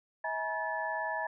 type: tone cluster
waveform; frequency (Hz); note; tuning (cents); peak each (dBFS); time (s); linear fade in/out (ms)
sine; 642 / 840 / 958 / 1733; E5 / G#5 / A#5 / A6; -46 / +19 / +47 / -27; -38 / -38 / -37 / -36; 0.24-1.27; 5
effects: none